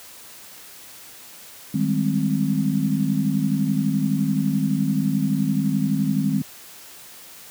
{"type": "chord", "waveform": "sine", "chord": "Ab major seventh", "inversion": "second", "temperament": "equal with one note detuned", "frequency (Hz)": [155.56, 196, 207.7, 262.8], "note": ["Eb3", "G3", "Ab3", "C4"], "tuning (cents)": [0, 0, 0, 8], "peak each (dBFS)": -24, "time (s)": [1.74, 6.42], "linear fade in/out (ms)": 5, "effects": ["white hiss -43 dBFS RMS until 7.5 s", "high-pass 80 Hz 12 dB/octave"]}